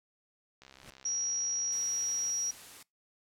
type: click train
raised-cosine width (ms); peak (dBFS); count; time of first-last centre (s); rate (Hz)
0.2; -35; 112; 0.62-2.297; 66.2
type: noise with exponential growth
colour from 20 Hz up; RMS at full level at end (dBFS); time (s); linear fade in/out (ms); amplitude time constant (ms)
pink; -47; 0.67-0.9; 1; 49
type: tone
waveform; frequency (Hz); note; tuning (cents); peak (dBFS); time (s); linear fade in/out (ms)
sine; 5700; F8; +34; -30; 1.05-2.51; 5
type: noise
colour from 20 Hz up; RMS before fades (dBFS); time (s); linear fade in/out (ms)
white; -50; 1.72-2.83; 5
effects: noise-tail reverb RT60 0.2 s tail -24 dB re dry + low-pass 12000 Hz 12 dB/octave